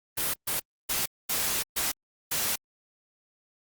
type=noise bursts at uneven times; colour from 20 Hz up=white; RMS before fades=-28 dBFS; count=6; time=0.17-0.34 / 0.47-0.6 / 0.89-1.06 / 1.29-1.63 / 1.76-1.92 / 2.31-2.56 s; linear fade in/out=10 ms; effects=Opus 32 kbps